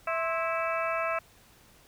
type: harmonic tone with a mistuned harmonic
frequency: 328.4 Hz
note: E4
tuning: 6 cents flat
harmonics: 2 / 3 / 4 / 5 / 6 / 7 / 8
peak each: -31 / -36 / -32 / -39 / -43 / -39 / -37 dBFS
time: 0.07-1.19 s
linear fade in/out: 5 ms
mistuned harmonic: 3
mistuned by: +120 cents
effects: pink hiss -58 dBFS RMS until 1.87 s